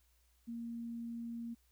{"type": "tone", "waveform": "sine", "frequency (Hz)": 233.1, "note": "A#3", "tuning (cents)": 0, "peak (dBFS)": -40, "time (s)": [0.47, 1.55], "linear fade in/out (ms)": 20, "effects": ["added 60 Hz sine -70 dBFS peak until 1.71 s", "white hiss -75 dBFS RMS until 1.71 s"]}